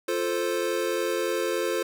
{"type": "chord", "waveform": "square", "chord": "F major", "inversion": "none", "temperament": "equal", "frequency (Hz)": [349.2, 440, 523.3], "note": ["F4", "A4", "C5"], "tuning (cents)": [0, 0, 0], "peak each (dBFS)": -30, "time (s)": [0.08, 1.83], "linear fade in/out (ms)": 5, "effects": []}